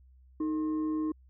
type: tone with frequency modulation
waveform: sine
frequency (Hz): 311.1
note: D#4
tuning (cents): 0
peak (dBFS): -28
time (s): 0.4-1.12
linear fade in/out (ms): 5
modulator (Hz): 757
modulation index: 0.3
effects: added 64 Hz sine -55 dBFS peak until 1.29 s